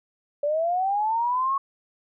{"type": "linear sweep", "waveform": "sine", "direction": "up", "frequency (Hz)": [570, 1108.7], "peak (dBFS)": -21, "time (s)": [0.43, 1.58], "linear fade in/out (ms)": 5, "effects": []}